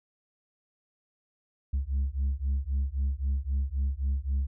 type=beating tone pair; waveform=sine; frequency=66.4 / 70.2 Hz; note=C2 / C#2; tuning=+26 / +22 cents; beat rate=3.8 Hz; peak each=-27 dBFS; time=1.73-4.47 s; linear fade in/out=10 ms; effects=tanh soft clip ceiling -23 dBFS